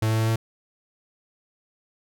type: tone with pitch steps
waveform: 45% pulse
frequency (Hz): 110 / 110.83 / 111.66 / 112.51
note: A2 / A2 / A2 / A2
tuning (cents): 0 / +13 / +26 / +39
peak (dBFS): -20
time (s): 0.02-0.36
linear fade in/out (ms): 5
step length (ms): 85
effects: none